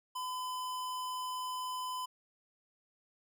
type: tone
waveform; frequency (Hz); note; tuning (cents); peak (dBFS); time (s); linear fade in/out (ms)
square; 1011; B5; +40; -37; 0.15-2.06; 10
effects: none